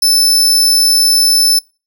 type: tone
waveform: sawtooth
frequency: 5274 Hz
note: E8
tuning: in tune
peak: -5 dBFS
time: 0.02-1.59 s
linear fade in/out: 5 ms
effects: noise-tail reverb RT60 0.3 s tail -24 dB re dry